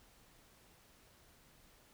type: silence
effects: pink hiss -65 dBFS RMS until 1.93 s